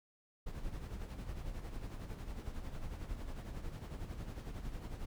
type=noise with tremolo; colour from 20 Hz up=brown; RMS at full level=-41 dBFS; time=0.46-5.06 s; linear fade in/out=10 ms; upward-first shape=sine; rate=11 Hz; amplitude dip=55%; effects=none